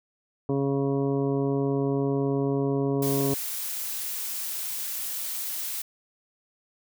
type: harmonic tone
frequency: 138.3 Hz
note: C#3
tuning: 4 cents flat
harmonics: 1 / 2 / 3 / 4 / 5 / 7 / 8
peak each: -28 / -27 / -27 / -37 / -38 / -41 / -45 dBFS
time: 0.49-3.34 s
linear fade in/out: 2 ms
type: noise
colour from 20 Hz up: blue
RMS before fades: -32 dBFS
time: 3.02-5.82 s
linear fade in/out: 5 ms
effects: none